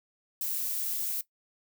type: noise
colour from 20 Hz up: violet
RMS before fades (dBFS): -32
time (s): 0.41-1.21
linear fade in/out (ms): 2
effects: noise-tail reverb RT60 0.1 s tail -17 dB re dry